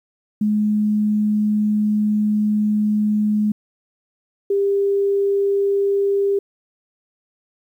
sine tone pair in turn, 211 / 398.3 Hz, G#3 / G4, +28 / +28 cents, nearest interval major seventh, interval 1100 cents, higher second, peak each -15 dBFS, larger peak neither, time 0.41-3.52 / 4.5-6.39 s, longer first, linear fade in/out 5 ms, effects 9-bit

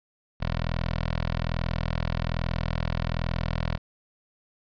10% pulse tone with notch filter, 41.2 Hz, E1, in tune, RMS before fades -28 dBFS, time 0.4-3.78 s, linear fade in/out 20 ms, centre 300 Hz, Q 0.92, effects resampled to 11025 Hz

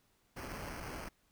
pink noise with sample-and-hold, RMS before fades -44 dBFS, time 0.36-1.09 s, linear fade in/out 10 ms, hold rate 3675 Hz, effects pink hiss -73 dBFS RMS until 1.31 s

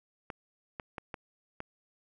clicks, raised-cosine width 0.5 ms, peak -23 dBFS, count 5, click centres 0.302 / 0.798 / 0.982 / 1.142 / 1.604 s, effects none

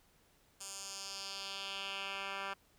10% pulse tone with band-pass filter sweep, 196 Hz, G3, in tune, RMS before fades -43 dBFS, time 0.6-2.54 s, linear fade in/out 10 ms, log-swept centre 7900 to 1800 Hz, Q 2, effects pink hiss -69 dBFS RMS until 2.78 s

